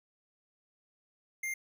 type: tone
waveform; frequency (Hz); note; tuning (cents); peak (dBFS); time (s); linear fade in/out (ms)
square; 2109; C7; +13; -34; 1.43-1.54; 5
effects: none